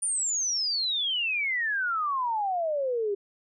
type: exponential sweep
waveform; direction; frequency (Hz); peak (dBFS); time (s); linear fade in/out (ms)
sine; down; 9480 to 392; -25; 0.02-3.15; 10
effects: none